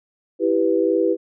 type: chord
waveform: sine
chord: E minor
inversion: none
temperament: equal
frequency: 329.6 / 392 / 493.9 Hz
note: E4 / G4 / B4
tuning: 0 / 0 / 0 cents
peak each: -20 dBFS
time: 0.39-1.17 s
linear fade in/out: 50 ms
effects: none